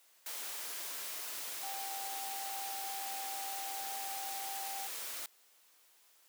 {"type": "tone in noise", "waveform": "sine", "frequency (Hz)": 784, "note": "G5", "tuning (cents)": 0, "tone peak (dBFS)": -42, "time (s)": [1.63, 4.87], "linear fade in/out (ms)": 2, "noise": "white", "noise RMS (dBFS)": -42, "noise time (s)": [0.26, 5.26], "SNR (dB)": -3, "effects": ["white hiss -66 dBFS RMS until 6.28 s", "high-pass 400 Hz 12 dB/octave"]}